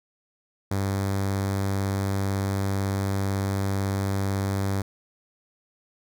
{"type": "tone with notch filter", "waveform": "sawtooth", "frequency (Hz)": 98, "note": "G2", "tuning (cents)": 0, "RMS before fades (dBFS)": -26, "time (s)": [0.71, 4.82], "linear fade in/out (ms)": 5, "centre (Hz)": 2800, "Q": 1.7, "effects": []}